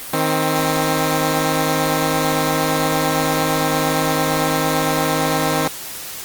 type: tone pair together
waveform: 10% pulse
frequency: 156.4 / 263.6 Hz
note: D#3 / C4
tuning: +9 / +13 cents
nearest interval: major sixth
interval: 904 cents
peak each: -11 dBFS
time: 0.13-5.68 s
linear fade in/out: 5 ms
effects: white hiss -31 dBFS RMS until 6.24 s + Opus 32 kbps